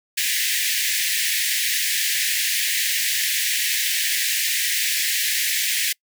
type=high-pass noise; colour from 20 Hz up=pink; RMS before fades=-22 dBFS; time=0.17-5.93 s; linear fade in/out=10 ms; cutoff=1700 Hz; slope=96 dB/octave; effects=noise-tail reverb RT60 0.1 s tail -26 dB re dry